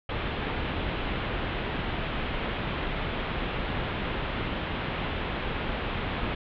pink low-pass noise, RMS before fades -31 dBFS, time 0.09-6.35 s, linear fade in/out 5 ms, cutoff 3500 Hz, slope 48 dB/octave, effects none

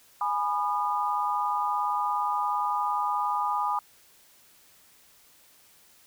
sine chord, G# minor, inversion none, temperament equal with one note detuned, 830.6 / 987.8 / 1218.9 Hz, G#5 / B5 / D#6, 0 / 0 / -36 cents, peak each -29 dBFS, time 0.21-3.79 s, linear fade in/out 2 ms, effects white hiss -58 dBFS RMS until 6.06 s

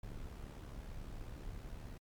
brown noise with amplitude modulation, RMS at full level -44 dBFS, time 0.03-1.98 s, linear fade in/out 5 ms, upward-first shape sine, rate 71.3 Hz, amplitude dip 55%, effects MP3 96 kbps

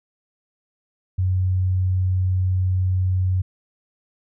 sine tone, 92.6 Hz, F#2, 2 cents sharp, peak -17 dBFS, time 1.18-3.42 s, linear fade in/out 10 ms, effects none

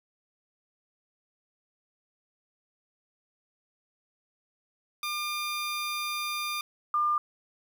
15% pulse / sine tone pair in turn, 1200 / 1200 Hz, D6 / D6, +37 / +37 cents, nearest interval unison, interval 0 cents, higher neither, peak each -24 / -23 dBFS, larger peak second, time 5.03-6.61 / 6.94-7.18 s, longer first, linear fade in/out 2 ms, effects 10-bit

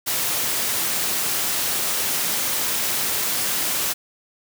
white high-pass noise, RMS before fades -23 dBFS, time 0.06-3.94 s, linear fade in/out 20 ms, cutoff 100 Hz, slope 12 dB/octave, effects none

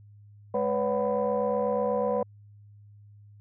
sine tone cluster, 207.8 / 495.8 / 564 / 745 / 996 Hz, G#3 / B4 / C#5 / F#5 / B5, +1 / +7 / +30 / +12 / +14 cents, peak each -33 / -26 / -29 / -34 / -34 dBFS, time 0.54-2.23 s, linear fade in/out 5 ms, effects tanh soft clip ceiling -15 dBFS + added 103 Hz sine -49 dBFS peak until 3.4 s

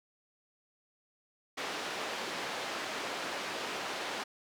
pink band-pass noise, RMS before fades -38 dBFS, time 1.57-4.24 s, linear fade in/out 10 ms, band 410 to 4600 Hz, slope 12 dB/octave, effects none

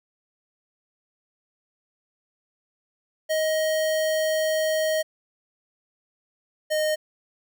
square tone pair in turn, 628 / 616.9 Hz, D#5 / D#5, +16 / -15 cents, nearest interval unison, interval 31 cents, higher first, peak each -22 dBFS, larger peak neither, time 3.29-5.03 / 6.7-6.96 s, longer first, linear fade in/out 20 ms, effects none

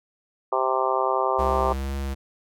harmonic tone, 130.81 Hz, C3, in tune, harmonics 3 / 4 / 5 / 6 / 7 / 8 / 9, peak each -28 / -28 / -28 / -28 / -28 / -28 / -28 dBFS, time 0.52-1.73 s, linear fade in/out 5 ms
square tone with vibrato, 68 Hz, C#2, 33 cents flat, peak -27 dBFS, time 1.38-2.15 s, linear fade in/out 20 ms, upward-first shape triangle, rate 2.1 Hz, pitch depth 24 cents each way
effects none

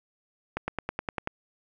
accelerating click train, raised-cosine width 0.5 ms, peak -14 dBFS, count 8, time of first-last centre 0.57-1.274 s, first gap 110 ms, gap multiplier 0.97, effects none

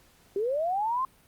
sine linear sweep, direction up, 379.9 to 1072 Hz, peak -25 dBFS, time 0.36-1.05 s, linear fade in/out 2 ms, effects pink hiss -60 dBFS RMS until 1.27 s + Opus 48 kbps

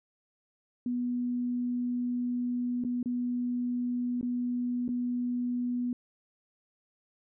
sine tone with dropouts, 245 Hz, B3, 14 cents flat, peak -28 dBFS, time 0.86-5.93 s, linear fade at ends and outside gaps 2 ms, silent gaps 2.839-2.848 / 3.029-3.058 / 4.212-4.228 / 4.88-4.889 s, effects none

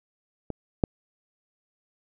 clicks, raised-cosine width 2 ms, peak -18 / -7 dBFS, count 2, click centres 0.503 / 0.838 s, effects none

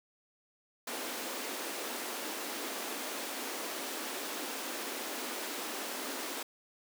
pink high-pass noise, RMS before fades -39 dBFS, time 0.87-6.43 s, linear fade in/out 5 ms, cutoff 240 Hz, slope 48 dB/octave, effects none

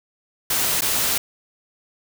white noise with dropouts, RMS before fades -21 dBFS, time 0.5-1.18 s, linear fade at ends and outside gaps 5 ms, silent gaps 0.81-0.819 s, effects none

